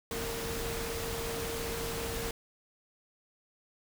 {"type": "tone in noise", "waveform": "sine", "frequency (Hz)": 460, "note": "A#4", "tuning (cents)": -23, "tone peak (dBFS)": -38, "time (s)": [0.11, 2.31], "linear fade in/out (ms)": 2, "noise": "pink", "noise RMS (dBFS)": -37, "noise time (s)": [0.11, 2.31], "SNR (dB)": -4, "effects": []}